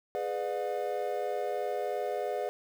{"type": "chord", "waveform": "triangle", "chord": "G# diminished seventh", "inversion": "none", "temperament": "just", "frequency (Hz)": [415.3, 498.4, 598, 717.6], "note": ["G#4", "B4", "D5", "F5"], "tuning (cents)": [0, 16, 31, 47], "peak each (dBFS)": -34, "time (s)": [0.15, 2.49], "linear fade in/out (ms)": 0, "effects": ["9-bit"]}